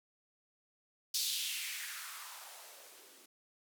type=noise with band-pass filter sweep; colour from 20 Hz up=violet; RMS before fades=-42 dBFS; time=1.14-3.26 s; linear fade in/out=5 ms; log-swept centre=4500 to 280 Hz; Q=2.6; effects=none

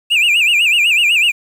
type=tone with vibrato; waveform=triangle; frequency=2613 Hz; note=E7; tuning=16 cents flat; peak=-8 dBFS; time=0.1-1.32 s; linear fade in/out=20 ms; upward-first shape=sine; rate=8 Hz; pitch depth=180 cents each way; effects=7-bit

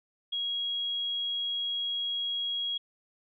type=tone; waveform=sine; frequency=3300 Hz; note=G#7; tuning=12 cents flat; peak=-29 dBFS; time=0.32-2.78 s; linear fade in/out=10 ms; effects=none

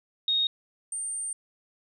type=tone pair in turn; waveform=sine; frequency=3729 / 8808 Hz; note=A#7 / C#9; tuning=0 / -12 cents; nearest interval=octave + minor third; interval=1488 cents; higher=second; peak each=-22 / -30 dBFS; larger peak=first; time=0.28-0.47 / 0.92-1.33 s; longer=second; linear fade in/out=2 ms; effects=none

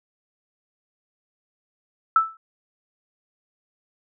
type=tone with exponential decay; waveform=sine; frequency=1318.5 Hz; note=E6; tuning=in tune; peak=-10 dBFS; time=2.16-2.37 s; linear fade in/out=2 ms; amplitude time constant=44 ms; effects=none

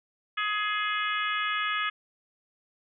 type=harmonic tone; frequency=420 Hz; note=G#4; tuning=19 cents sharp; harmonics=3 / 4 / 5 / 6 / 7 / 8; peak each=-30 / -32 / -34 / -36 / -37 / -38 dBFS; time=0.37-1.9 s; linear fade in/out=10 ms; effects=none

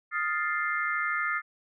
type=chord; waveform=sine; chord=F dominant seventh; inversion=third; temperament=equal with one note detuned; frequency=1244.5 / 1396.9 / 1760 / 2099 Hz; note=Eb6 / F6 / A6 / C7; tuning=0 / 0 / 0 / +5 cents; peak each=-32 dBFS; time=0.11-1.42 s; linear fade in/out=50 ms; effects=none

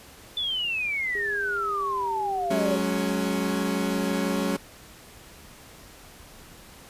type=exponential sweep; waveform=sine; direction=down; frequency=3524 to 556 Hz; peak=-25 dBFS; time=0.37-2.76 s; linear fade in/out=2 ms
type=tone with pitch glide; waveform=sine; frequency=407 to 391.3 Hz; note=G#4 to G4; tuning=-35 to -3 cents; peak=-33 dBFS; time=1.15-2.78 s; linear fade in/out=2 ms; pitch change=-68 cents; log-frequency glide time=1.41-2.19 s
type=chord; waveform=30% pulse; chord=F# suspended second; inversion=none; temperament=equal with one note detuned; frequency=185 / 211 / 277.2 Hz; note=F#3 / G#3 / C#4; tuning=0 / +28 / 0 cents; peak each=-26 dBFS; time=2.5-4.57 s; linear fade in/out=10 ms
effects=pink hiss -48 dBFS RMS until 6.89 s + resampled to 32000 Hz

